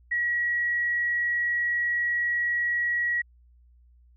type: tone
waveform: sine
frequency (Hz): 1916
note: A#6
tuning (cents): +47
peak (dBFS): -23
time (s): 0.11-3.22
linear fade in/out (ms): 10
effects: added 60 Hz sine -54 dBFS peak until 4.16 s